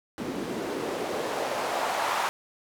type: noise with band-pass filter sweep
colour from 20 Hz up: white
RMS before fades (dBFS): -30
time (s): 0.18-2.29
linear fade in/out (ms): 0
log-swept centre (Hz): 250 to 1000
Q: 1.9
effects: none